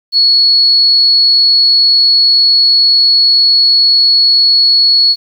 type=tone; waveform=sine; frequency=4371 Hz; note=C#8; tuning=25 cents flat; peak=-5 dBFS; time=0.12-5.16 s; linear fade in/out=50 ms; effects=7-bit